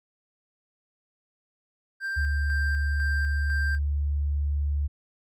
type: tone with tremolo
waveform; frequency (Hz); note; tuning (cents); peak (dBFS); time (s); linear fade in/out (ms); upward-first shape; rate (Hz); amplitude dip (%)
triangle; 1579; G6; +12; -26; 2-3.79; 50; square; 2; 40
type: tone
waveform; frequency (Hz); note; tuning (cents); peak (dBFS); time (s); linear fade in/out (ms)
sine; 72.3; D2; -27; -23; 2.16-4.88; 20
effects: none